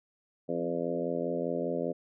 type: harmonic tone with a mistuned harmonic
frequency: 85 Hz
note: F2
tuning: 46 cents flat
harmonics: 2 / 3 / 4 / 5 / 6 / 7 / 8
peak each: -39 / -36 / -38 / -36 / -35 / -36 / -44 dBFS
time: 0.48-1.93 s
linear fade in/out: 20 ms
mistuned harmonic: 3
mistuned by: +20 cents
effects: none